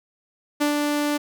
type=tone with ADSR envelope; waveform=sawtooth; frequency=293.7 Hz; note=D4; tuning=in tune; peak=-14 dBFS; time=0.6-1.18 s; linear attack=17 ms; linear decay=110 ms; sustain=-3 dB; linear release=15 ms; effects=none